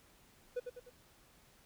triangle tone with echo, 493.9 Hz, B4, in tune, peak -32 dBFS, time 0.56-0.6 s, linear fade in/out 10 ms, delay 100 ms, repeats 3, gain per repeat -6 dB, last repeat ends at 0.9 s, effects pink hiss -65 dBFS RMS until 1.65 s

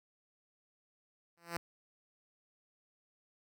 5% pulse tone with exponential growth, 170 Hz, F3, 46 cents flat, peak -22 dBFS, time 1.37-1.57 s, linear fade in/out 2 ms, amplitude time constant 42 ms, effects none

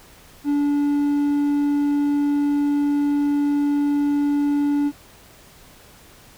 triangle tone, 288.6 Hz, D4, 30 cents flat, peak -15 dBFS, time 0.44-4.92 s, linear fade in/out 50 ms, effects pink hiss -48 dBFS RMS until 6.37 s

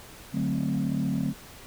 sine chord, D dominant seventh, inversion none, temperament equal, 146.83 / 185 / 220 / 261.6 Hz, D3 / F#3 / A3 / C4, 0 / 0 / 0 / 0 cents, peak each -29 dBFS, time 0.32-1.34 s, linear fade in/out 50 ms, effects tanh soft clip ceiling -19 dBFS + pink hiss -47 dBFS RMS until 1.66 s

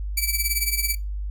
5% pulse tone with tremolo, 2307 Hz, D7, 31 cents flat, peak -9 dBFS, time 0.17-0.95 s, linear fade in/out 5 ms, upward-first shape triangle, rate 18 Hz, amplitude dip 85%, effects noise-tail reverb RT60 0.2 s tail -17 dB re dry + added 50 Hz sine -26 dBFS peak until 1.3 s

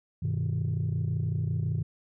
sine chord, G augmented, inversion none, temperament equal with one note detuned, 98 / 123.47 / 156.1 Hz, G2 / B2 / D#3, 0 / 0 / +6 cents, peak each -29 dBFS, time 0.22-1.83 s, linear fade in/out 10 ms, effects tanh soft clip ceiling -22 dBFS

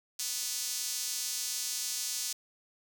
sawtooth tone with high-pass filter, 246.9 Hz, B3, in tune, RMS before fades -35 dBFS, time 0.19-2.33 s, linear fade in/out 5 ms, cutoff 5700 Hz, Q 1.5, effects none

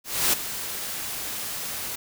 white noise with ADSR envelope, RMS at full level -20 dBFS, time 0.04-1.96 s, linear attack 290 ms, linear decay 13 ms, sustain -12 dB, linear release 10 ms, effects none

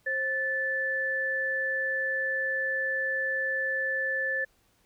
sine tone pair together, 530 / 1750.1 Hz, C5 / A6, +22 / -10 cents, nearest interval octave + major sixth, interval 2068 cents, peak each -34 / -27 dBFS, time 0.06-4.45 s, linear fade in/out 10 ms, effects pink hiss -67 dBFS RMS until 4.85 s

